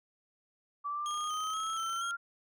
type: linear sweep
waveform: sine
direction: up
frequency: 1151 to 1396.9 Hz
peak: -33 dBFS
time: 0.84-2.17 s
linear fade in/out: 20 ms
type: tone with vibrato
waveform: 25% pulse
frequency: 3176 Hz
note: G7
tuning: 22 cents sharp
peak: -36 dBFS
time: 1.06-2.11 s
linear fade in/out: 0 ms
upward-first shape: square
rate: 2.1 Hz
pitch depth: 38 cents each way
type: click train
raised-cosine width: 0.2 ms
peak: -36 dBFS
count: 27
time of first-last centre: 1.11-1.962 s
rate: 30.5 Hz
effects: none